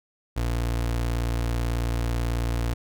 30% pulse tone, 58.27 Hz, A#1, in tune, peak -21 dBFS, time 0.36-2.74 s, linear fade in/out 10 ms, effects none

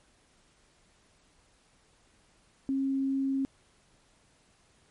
sine tone, 270.3 Hz, C#4, 44 cents flat, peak -26 dBFS, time 2.69-3.45 s, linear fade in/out 0 ms, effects pink hiss -65 dBFS RMS until 4.9 s + MP3 48 kbps

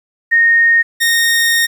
sine / sawtooth tone pair in turn, 1851 / 1851 Hz, A#6 / A#6, -13 / -13 cents, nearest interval unison, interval 0 cents, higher neither, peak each -7 dBFS, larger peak neither, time 0.31-0.83 / 1-1.67 s, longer second, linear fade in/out 20 ms, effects 8-bit

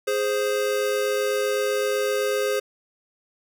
square tone pair together, 415.3 / 523.2 Hz, G#4 / C5, 0 / 0 cents, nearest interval major third, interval 400 cents, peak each -25 dBFS, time 0.07-2.6 s, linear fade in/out 10 ms, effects none

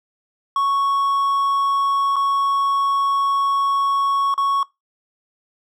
triangle tone with dropouts, 1108.7 Hz, C#6, in tune, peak -14 dBFS, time 0.56-4.63 s, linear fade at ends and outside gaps 2 ms, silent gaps 2.159-2.164 / 4.341-4.378 s, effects noise-tail reverb RT60 0.2 s tail -22 dB re dry

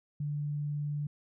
sine tone, 146.83 Hz, D3, in tune, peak -31 dBFS, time 0.2-1.07 s, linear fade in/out 5 ms, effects none

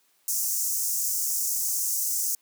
pink high-pass noise, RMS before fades -27 dBFS, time 0.28-2.35 s, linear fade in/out 2 ms, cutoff 5800 Hz, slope 48 dB/octave, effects white hiss -66 dBFS RMS until 2.41 s + high-pass 200 Hz 12 dB/octave

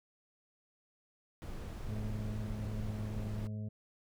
brown noise, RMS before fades -42 dBFS, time 1.42-3.47 s, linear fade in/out 0 ms
harmonic tone, 106.5 Hz, G#2, 44 cents sharp, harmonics 1 / 2 / 4 / 5 / 6, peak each -38 / -43 / -57 / -60 / -58 dBFS, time 1.88-3.69 s, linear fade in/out 10 ms
effects none

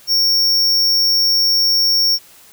square tone, 5500 Hz, F8, 27 cents flat, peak -12 dBFS, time 0.07-2.19 s, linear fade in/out 50 ms, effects white hiss -45 dBFS RMS until 2.52 s

